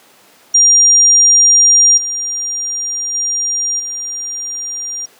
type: tone with level steps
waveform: sine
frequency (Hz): 5700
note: F8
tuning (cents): +34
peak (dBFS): -5 / -17 / -14 / -20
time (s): 0.54-5.06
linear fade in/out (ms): 10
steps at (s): 1.97 / 3.14 / 3.79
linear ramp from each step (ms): 10
effects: pink hiss -46 dBFS RMS until 5.19 s + high-pass 300 Hz 12 dB/octave